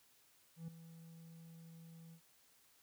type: tone with ADSR envelope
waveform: triangle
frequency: 164.81 Hz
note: E3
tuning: in tune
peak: -40 dBFS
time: 0.56-2.21 s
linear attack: 120 ms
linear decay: 5 ms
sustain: -12 dB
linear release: 83 ms
effects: white hiss -70 dBFS RMS until 2.82 s